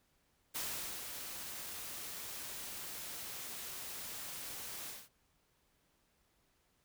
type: noise with ADSR envelope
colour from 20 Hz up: white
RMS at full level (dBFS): -39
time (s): 0.54-5.09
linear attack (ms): 20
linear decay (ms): 440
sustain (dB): -6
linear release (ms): 210
effects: pink hiss -75 dBFS RMS until 6.84 s